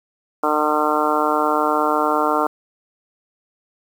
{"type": "harmonic tone", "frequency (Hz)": 151.4, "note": "D#3", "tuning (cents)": -47, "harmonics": [2, 3, 4, 5, 6, 7, 8, 9], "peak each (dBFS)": [-24, -24, -24, -24, -24, -24, -24, -24], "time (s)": [0.43, 2.47], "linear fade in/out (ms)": 5, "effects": ["7-bit"]}